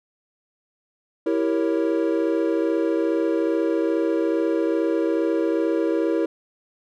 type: chord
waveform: triangle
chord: E diminished seventh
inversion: none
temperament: equal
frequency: 329.6 / 392 / 466.2 / 554.4 Hz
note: E4 / G4 / Bb4 / Db5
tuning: 0 / 0 / 0 / 0 cents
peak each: -20 / -25 / -23 / -26 dBFS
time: 1.26-6.26 s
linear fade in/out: 5 ms
effects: none